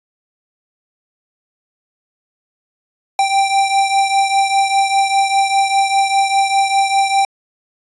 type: beating tone pair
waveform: square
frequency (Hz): 784 / 789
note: G5 / G5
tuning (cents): 0 / +11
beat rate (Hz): 5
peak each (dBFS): -14 / -19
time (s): 3.19-7.25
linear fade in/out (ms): 2
effects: resampled to 24000 Hz